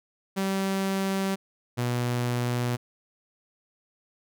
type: tone pair in turn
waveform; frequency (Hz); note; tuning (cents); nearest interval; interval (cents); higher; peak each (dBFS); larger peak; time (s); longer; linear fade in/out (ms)
sawtooth; 193.4 / 121.83; G3 / B2; -23 / -23; minor sixth; 800; first; -21; neither; 0.36-1.36 / 1.77-2.77; neither; 20
effects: none